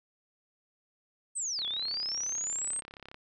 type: linear two-way sweep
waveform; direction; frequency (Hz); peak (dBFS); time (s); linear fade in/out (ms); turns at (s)
sine; down then up; 8520 to 3322 to 8520; -31; 1.35-2.81; 20; 1.66
type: click train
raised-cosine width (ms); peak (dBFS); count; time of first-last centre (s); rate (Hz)
0.3; -30; 54; 1.59-3.144; 34.1
effects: none